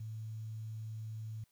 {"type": "tone with quantisation", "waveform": "sine", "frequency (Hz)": 110, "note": "A2", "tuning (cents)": 0, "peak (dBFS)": -40, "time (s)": [0, 1.44], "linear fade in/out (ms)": 5, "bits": 11, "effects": ["white hiss -75 dBFS RMS until 1.51 s"]}